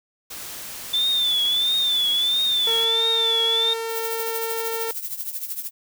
white noise, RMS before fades -35 dBFS, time 0.3-2.85 s, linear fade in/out 10 ms
sine tone with vibrato, 3520 Hz, A7, in tune, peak -18 dBFS, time 0.93-3.74 s, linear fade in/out 10 ms, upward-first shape triangle, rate 1.5 Hz, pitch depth 100 cents each way
sawtooth tone, 454.2 Hz, A#4, 45 cents flat, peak -22 dBFS, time 2.67-4.91 s, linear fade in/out 2 ms
violet noise with tremolo, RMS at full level -27 dBFS, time 3.88-5.71 s, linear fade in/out 50 ms, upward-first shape triangle, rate 13 Hz, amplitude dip 80%
effects none

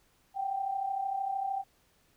sine tone pair together, 750.8 / 784 Hz, F#5 / G5, +25 / 0 cents, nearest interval minor second, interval 75 cents, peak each -37 / -31 dBFS, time 0.34-1.64 s, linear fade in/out 50 ms, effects pink hiss -68 dBFS RMS until 2.16 s

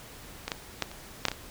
clicks, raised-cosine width 0.2 ms, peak -14 / -12 / -9 / -25 / -6 / -8 / -16 dBFS, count 7, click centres 0.48 / 0.518 / 0.823 / 0.915 / 1.253 / 1.284 / 1.316 s, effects pink hiss -47 dBFS RMS until 1.5 s

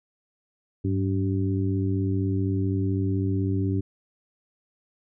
harmonic tone with a mistuned harmonic, 95.8 Hz, G2, 39 cents flat, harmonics 1 / 2 / 3 / 4, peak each -24 / -31 / -28 / -33 dBFS, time 0.84-3.81 s, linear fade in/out 10 ms, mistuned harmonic 1, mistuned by +67 cents, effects none

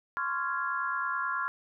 sine chord, Db major seventh, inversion third, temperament just, 1039.4 / 1108.7 / 1385.9 / 1663.1 Hz, C6 / Db6 / F6 / Ab6, -12 / 0 / -14 / +2 cents, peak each -35 / -36 / -32 / -36 dBFS, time 0.17-1.48 s, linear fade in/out 0 ms, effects none

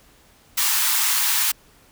white high-pass noise, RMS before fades -20 dBFS, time 0.57-1.52 s, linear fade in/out 10 ms, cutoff 820 Hz, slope 96 dB/octave, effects pink hiss -54 dBFS RMS until 1.91 s

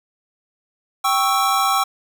square chord, C# diminished, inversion second, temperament equal, 784 / 1108.7 / 1318.5 Hz, G5 / C#6 / E6, 0 / 0 / 0 cents, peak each -21 dBFS, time 1.04-1.84 s, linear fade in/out 10 ms, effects none

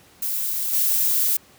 violet noise with level steps, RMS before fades -25 / -20 dBFS, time 0.22-1.37 s, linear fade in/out 5 ms, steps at 0.72 s, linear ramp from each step 20 ms, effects pink hiss -52 dBFS RMS until 1.58 s + high-pass 80 Hz 12 dB/octave

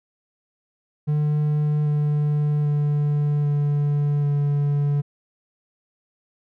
triangle tone with pitch steps, 149.6 / 148.22 / 146.86 / 145.51 / 144.17 Hz, D3 / D3 / D3 / D3 / D3, +32 / +16 / 0 / -16 / -32 cents, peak -16 dBFS, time 1.07-5.02 s, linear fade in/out 20 ms, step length 790 ms, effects none

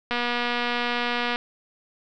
click train, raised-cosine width 0.3 ms, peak -10 dBFS, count 302, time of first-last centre 0.11-1.359 s, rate 241 Hz, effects low-pass 5000 Hz 12 dB/octave

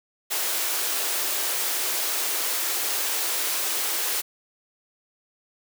white high-pass noise, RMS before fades -26 dBFS, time 0.3-4.22 s, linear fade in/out 20 ms, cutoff 310 Hz, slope 48 dB/octave, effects none

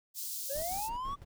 white high-pass noise, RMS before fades -39 dBFS, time 0.14-0.9 s, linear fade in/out 50 ms, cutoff 4300 Hz, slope 24 dB/octave
triangle linear sweep, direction up, 527 to 1160 Hz, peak -33 dBFS, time 0.49-1.16 s, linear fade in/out 20 ms
brown noise with tremolo, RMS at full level -45 dBFS, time 0.54-1.25 s, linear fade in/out 20 ms, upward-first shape square, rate 5.9 Hz, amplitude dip 70%
effects none

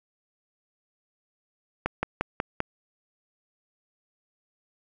slowing click train, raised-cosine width 0.5 ms, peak -10 dBFS, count 5, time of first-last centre 1.86-2.604 s, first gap 170 ms, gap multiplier 1.06, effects none

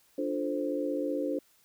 sine chord, D minor seventh, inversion none, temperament equal, 293.7 / 349.2 / 440 / 523.3 Hz, D4 / F4 / A4 / C5, 0 / 0 / 0 / 0 cents, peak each -32 / -37 / -37 / -33 dBFS, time 0.18-1.39 s, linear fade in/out 5 ms, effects white hiss -65 dBFS RMS until 1.64 s

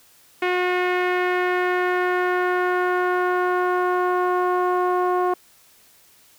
sawtooth tone with low-pass filter sweep, 361.3 Hz, F#4, 41 cents flat, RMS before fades -21 dBFS, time 0.42-5.34 s, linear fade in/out 5 ms, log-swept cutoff 2300 to 1000 Hz, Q 2.3, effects white hiss -54 dBFS RMS until 6.38 s

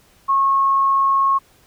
sine tone, 1091 Hz, C#6, 28 cents flat, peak -13 dBFS, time 0.28-1.39 s, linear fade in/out 20 ms, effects pink hiss -54 dBFS RMS until 1.66 s

